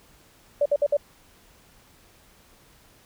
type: tone bursts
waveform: sine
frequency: 578 Hz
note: D5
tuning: 28 cents flat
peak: -17 dBFS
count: 4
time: 0.61-0.969 s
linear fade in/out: 5 ms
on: 47 ms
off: 57 ms
effects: pink hiss -56 dBFS RMS until 3.05 s